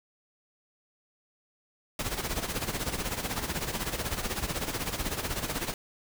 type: noise with tremolo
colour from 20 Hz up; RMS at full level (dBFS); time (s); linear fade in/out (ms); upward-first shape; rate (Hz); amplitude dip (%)
pink; -30; 1.99-5.74; 2; sine; 16; 70
effects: none